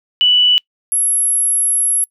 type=tone pair in turn; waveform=sine; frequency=2964 / 11191 Hz; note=F#7 / F9; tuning=+2 / +2 cents; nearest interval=octave + major seventh; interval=2300 cents; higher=second; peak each=-8 / -12 dBFS; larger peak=first; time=0.21-0.58 / 0.92-2.04 s; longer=second; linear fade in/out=0 ms; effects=noise-tail reverb RT60 0.1 s tail -26 dB re dry